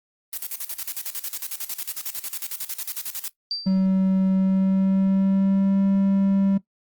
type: noise with tremolo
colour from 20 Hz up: blue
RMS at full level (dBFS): -29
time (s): 0.33-3.28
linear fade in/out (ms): 0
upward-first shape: square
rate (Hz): 11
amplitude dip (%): 80
type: tone with exponential decay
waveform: sine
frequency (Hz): 4679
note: D8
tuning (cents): -7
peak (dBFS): -22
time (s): 3.51-3.86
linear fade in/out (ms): 1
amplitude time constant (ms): 75
type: tone with pitch glide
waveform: triangle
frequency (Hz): 190 to 195.57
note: F#3 to G3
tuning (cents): +46 to -4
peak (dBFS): -15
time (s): 3.66-6.58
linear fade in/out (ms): 10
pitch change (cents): +50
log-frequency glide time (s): 4.34-5.82
effects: noise-tail reverb RT60 0.1 s tail -18 dB re dry + Opus 24 kbps